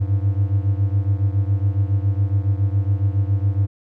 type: beating tone pair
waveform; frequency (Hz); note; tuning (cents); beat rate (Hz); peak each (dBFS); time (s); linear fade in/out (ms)
triangle; 96.8 / 104; G2 / G#2; -21 / +3; 7.2; -16 / -19; 0-3.67; 20
effects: none